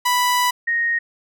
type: tone pair in turn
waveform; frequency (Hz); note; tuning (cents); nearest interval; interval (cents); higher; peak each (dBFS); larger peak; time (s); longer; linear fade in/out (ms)
sawtooth / sine; 987.8 / 1864.7; B5 / A#6; 0 / 0; major seventh; 1100; second; -12 / -17; first; 0.05-0.51 / 0.67-0.99; first; 10
effects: none